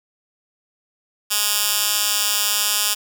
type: tone with high-pass filter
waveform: 10% pulse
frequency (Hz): 207.7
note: G#3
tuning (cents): 0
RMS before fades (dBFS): -20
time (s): 1.3-2.95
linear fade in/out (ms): 20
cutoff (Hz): 3700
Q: 0.52
effects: none